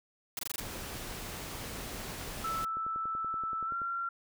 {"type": "noise bursts", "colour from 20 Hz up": "white", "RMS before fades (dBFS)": -36, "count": 6, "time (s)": [0.37, 0.601], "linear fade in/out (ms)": 2, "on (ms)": 21, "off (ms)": 21}
{"type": "noise", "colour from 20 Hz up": "pink", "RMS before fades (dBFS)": -41, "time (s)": [0.6, 2.65], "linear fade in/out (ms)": 5}
{"type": "tone with pitch glide", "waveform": "sine", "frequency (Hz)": [1318.5, 1372.1], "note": ["E6", "F6"], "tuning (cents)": [0, -31], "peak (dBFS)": -32, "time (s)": [2.44, 4.09], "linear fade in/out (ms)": 5, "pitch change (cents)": 69, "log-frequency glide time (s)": [3.66, 3.72]}
{"type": "click train", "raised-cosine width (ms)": 2, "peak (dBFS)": -35, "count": 12, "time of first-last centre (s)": [2.77, 3.818], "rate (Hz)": 10.5}
{"effects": []}